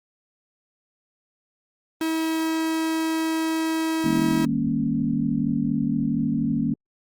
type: tone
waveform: 45% pulse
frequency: 321.7 Hz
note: E4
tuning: 42 cents flat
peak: -22 dBFS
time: 2.01-4.45 s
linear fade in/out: 2 ms
type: chord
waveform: sine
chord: Eb dominant seventh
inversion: none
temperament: equal with one note detuned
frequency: 155.56 / 200.3 / 233.1 / 277.2 Hz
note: Eb3 / G3 / Bb3 / Db4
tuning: 0 / +38 / 0 / 0 cents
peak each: -28 / -28 / -24 / -26 dBFS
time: 4.04-6.74 s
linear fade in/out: 5 ms
effects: Opus 24 kbps